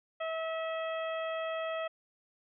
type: harmonic tone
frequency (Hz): 647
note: E5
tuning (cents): -32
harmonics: 1 / 2 / 3 / 4 / 5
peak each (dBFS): -34 / -40 / -44 / -46 / -48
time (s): 0.2-1.88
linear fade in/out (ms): 10
effects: none